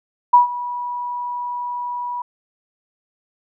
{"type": "tone with ADSR envelope", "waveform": "sine", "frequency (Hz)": 974, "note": "B5", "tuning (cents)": -24, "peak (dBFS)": -5, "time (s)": [0.33, 2.22], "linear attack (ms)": 10, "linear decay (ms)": 130, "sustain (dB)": -18, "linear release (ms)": 4, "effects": []}